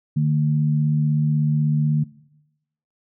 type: tone pair together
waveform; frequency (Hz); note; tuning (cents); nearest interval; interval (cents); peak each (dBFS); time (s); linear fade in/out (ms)
sine; 149.5 / 225.7; D3 / A3; +31 / +44; perfect fifth; 713; -17 / -24; 0.16-2.04; 10
effects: noise-tail reverb RT60 0.9 s tail -20 dB re dry